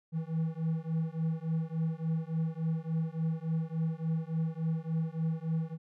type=beating tone pair; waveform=triangle; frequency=160 / 163.5 Hz; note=D#3 / E3; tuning=+49 / -14 cents; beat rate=3.5 Hz; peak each=-31 dBFS; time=0.12-5.78 s; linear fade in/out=50 ms; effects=none